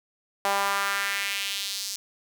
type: tone with high-pass filter sweep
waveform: sawtooth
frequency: 198.8 Hz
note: G3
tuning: 25 cents sharp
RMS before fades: -28 dBFS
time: 0.45-1.96 s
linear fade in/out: 0 ms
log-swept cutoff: 760 to 5500 Hz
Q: 2
effects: none